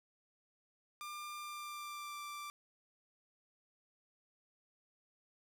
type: tone with pitch glide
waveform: sawtooth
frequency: 1196 to 1175.5 Hz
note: D6 to D6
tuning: +31 to +1 cents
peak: -40 dBFS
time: 1.01-2.5 s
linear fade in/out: 0 ms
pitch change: -30 cents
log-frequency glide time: 1.34-2.21 s
effects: none